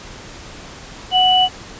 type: tone pair together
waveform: sine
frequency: 740 / 2960 Hz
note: F#5 / F#7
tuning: 0 / 0 cents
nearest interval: 2 octaves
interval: 2400 cents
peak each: -13 dBFS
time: 1.11-1.49 s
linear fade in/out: 50 ms
effects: pink hiss -36 dBFS RMS until 1.79 s + resampled to 16000 Hz